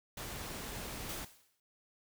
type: noise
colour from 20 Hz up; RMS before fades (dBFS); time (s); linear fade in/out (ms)
pink; -43; 0.17-1.25; 5
type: noise with exponential decay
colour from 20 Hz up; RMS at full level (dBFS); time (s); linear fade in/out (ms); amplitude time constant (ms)
white; -42; 1.09-1.6; 2; 110
effects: none